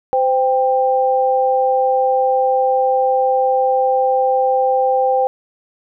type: tone pair together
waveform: sine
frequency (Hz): 515.6 / 790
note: C5 / G5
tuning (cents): -26 / +13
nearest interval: perfect fifth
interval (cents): 739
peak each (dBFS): -15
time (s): 0.13-5.27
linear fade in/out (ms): 0
effects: none